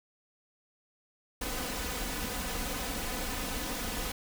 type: noise with comb filter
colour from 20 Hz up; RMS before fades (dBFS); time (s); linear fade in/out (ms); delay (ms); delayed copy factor
pink; -35; 1.41-4.12; 5; 4; +0.6
effects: none